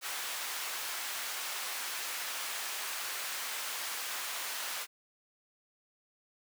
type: high-pass noise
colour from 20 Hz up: pink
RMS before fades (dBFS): -38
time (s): 0.01-4.87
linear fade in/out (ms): 50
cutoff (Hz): 1100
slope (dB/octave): 12
effects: none